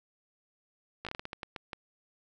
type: slowing click train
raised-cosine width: 0.3 ms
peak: -22 dBFS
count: 11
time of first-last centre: 1.05-1.732 s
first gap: 16 ms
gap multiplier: 1.3
effects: none